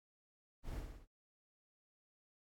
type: noise with echo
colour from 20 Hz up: brown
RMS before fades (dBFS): -42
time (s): 0.63-0.83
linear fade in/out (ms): 50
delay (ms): 60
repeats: 4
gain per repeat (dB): -4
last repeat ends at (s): 1.07
effects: AAC 64 kbps